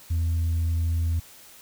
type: tone with tanh clipping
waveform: sine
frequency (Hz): 83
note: E2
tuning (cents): +12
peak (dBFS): -22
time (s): 0.1-1.2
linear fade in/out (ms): 10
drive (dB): 1
effects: white hiss -49 dBFS RMS until 1.61 s